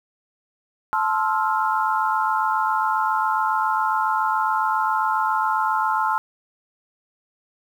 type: chord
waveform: sine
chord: F major seventh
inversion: first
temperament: just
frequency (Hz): 873.1 / 1047.7 / 1309.6 / 1396.9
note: A5 / C6 / E6 / F6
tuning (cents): -14 / +2 / -12 / 0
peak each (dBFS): -22 / -24 / -26 / -26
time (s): 0.93-6.18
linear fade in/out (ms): 0
effects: 8-bit